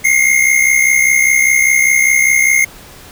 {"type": "tone pair together", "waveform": "square", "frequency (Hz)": [2100, 2165], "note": ["C7", "C#7"], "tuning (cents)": [6, -41], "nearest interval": "minor second", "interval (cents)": 53, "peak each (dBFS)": -12, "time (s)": [0.04, 2.65], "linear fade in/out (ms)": 10, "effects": ["pink hiss -37 dBFS RMS until 3.11 s"]}